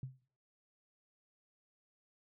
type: tone with exponential decay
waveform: sine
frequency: 130.81 Hz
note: C3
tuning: in tune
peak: -36 dBFS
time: 0.03-0.22 s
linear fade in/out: 2 ms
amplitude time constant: 41 ms
effects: noise-tail reverb RT60 0.6 s tail -26 dB re dry